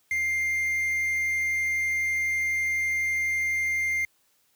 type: tone with quantisation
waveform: triangle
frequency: 2104 Hz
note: C7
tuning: 9 cents sharp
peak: -22 dBFS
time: 0.11-4.05 s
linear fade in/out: 2 ms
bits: 7
effects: white hiss -67 dBFS RMS until 4.55 s + high-pass 60 Hz 12 dB/octave